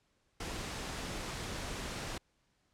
pink noise, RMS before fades -40 dBFS, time 0.4-2.18 s, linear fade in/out 5 ms, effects pink hiss -75 dBFS RMS until 2.73 s + low-pass 8000 Hz 12 dB/octave

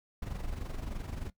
brown noise with amplitude modulation, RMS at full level -35 dBFS, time 0.22-1.3 s, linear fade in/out 5 ms, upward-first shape sine, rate 23.2 Hz, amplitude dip 65%, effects noise-tail reverb RT60 0.1 s tail -17 dB re dry

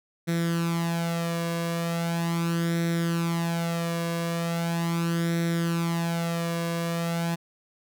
sawtooth tone with flanger, 168.3 Hz, E3, 36 cents sharp, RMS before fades -27 dBFS, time 0.27-7.36 s, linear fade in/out 20 ms, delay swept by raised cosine 0.52 to 1.82 ms, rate 0.39 Hz, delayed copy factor +0.65, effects none

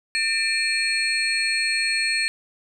sine tone cluster, 1801 / 2364 / 2587 / 4306 / 8270 Hz, A6 / D7 / E7 / C8 / C9, +40 / +11 / -33 / +49 / -21 cents, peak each -26 / -24 / -33 / -25 / -32 dBFS, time 0.15-2.28 s, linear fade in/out 0 ms, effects none

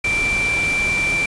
sine tone in noise, 2349 Hz, D7, in tune, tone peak -17 dBFS, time 0.04-1.26 s, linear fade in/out 5 ms, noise pink, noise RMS -27 dBFS, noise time 0.04-1.26 s, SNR +7 dB, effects resampled to 22050 Hz

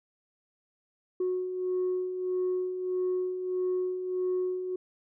sine beating tone pair, 365.3 / 366.9 Hz, F#4 / F#4, -22 / -15 cents, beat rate 1.6 Hz, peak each -35 / -27 dBFS, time 1.2-4.76 s, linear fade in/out 5 ms, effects tanh soft clip ceiling -23 dBFS

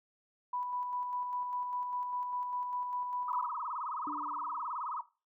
sine tone with tremolo, 987.8 Hz, B5, in tune, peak -33 dBFS, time 0.53-3.47 s, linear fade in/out 5 ms, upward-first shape square, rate 5 Hz, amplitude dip 30%
sine tone with vibrato, 1100 Hz, C#6, 14 cents flat, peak -35 dBFS, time 3.28-5.01 s, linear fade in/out 2 ms, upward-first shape sine, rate 19 Hz, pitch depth 280 cents each way
sine tone with exponential decay, 296.8 Hz, D4, 18 cents sharp, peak -38 dBFS, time 4.07-4.76 s, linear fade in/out 2 ms, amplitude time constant 150 ms
effects noise-tail reverb RT60 0.3 s tail -17 dB re dry

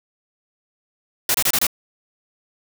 white noise bursts, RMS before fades -18 dBFS, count 5, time 1.29-1.668 s, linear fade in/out 2 ms, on 54 ms, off 27 ms, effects none

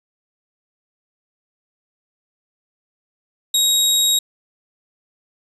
25% pulse tone, 3792 Hz, A#7, 29 cents sharp, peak -10 dBFS, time 3.54-4.19 s, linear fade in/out 5 ms, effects resampled to 32000 Hz

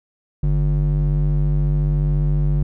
triangle ring-modulated tone, 97.7 Hz, G2, 5 cents flat, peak -10 dBFS, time 0.43-2.63 s, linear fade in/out 5 ms, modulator 50.5 Hz, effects none

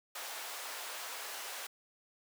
pink high-pass noise, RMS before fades -43 dBFS, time 0.15-1.67 s, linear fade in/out 5 ms, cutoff 680 Hz, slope 12 dB/octave, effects high-pass 400 Hz 12 dB/octave

